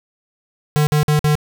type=tone bursts; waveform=square; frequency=150 Hz; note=D3; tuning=37 cents sharp; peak=-13 dBFS; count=4; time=0.76-1.353 s; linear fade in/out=0 ms; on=110 ms; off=51 ms; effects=none